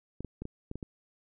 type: clicks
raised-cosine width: 3 ms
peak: -25 dBFS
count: 7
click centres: 0.206 / 0.247 / 0.42 / 0.454 / 0.714 / 0.756 / 0.828 s
effects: none